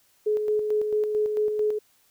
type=tone with tremolo; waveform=sine; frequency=424.6 Hz; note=G#4; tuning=38 cents sharp; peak=-20 dBFS; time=0.26-1.79 s; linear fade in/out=10 ms; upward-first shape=square; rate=4.5 Hz; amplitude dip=40%; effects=white hiss -63 dBFS RMS until 2.1 s